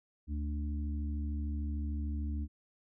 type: harmonic tone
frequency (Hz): 73.42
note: D2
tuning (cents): 0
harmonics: 1 / 3 / 4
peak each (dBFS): -33 / -43 / -45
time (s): 0.27-2.48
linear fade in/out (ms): 50
effects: none